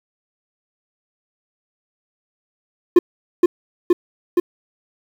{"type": "tone with echo", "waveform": "triangle", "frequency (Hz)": 352.5, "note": "F4", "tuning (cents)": 16, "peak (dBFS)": -3, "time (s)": [2.96, 2.99], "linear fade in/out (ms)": 5, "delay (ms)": 470, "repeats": 3, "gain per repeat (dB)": -2, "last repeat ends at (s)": 4.4, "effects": ["7-bit"]}